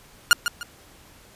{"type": "tone with echo", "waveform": "sawtooth", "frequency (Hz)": 1424, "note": "F6", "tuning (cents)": 33, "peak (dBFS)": -7, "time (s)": [0.31, 0.33], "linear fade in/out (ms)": 0, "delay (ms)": 150, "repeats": 2, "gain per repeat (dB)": -10, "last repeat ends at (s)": 0.63, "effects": ["pink hiss -51 dBFS RMS until 1.35 s", "resampled to 32000 Hz"]}